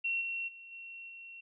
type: tone with level steps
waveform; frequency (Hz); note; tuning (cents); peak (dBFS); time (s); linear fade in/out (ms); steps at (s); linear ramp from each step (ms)
sine; 2726; F7; -43; -30 / -34 / -48 / -44 / -46; 0.04-1.41; 10; 0.2 / 0.47 / 0.71 / 1.08; 20
effects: none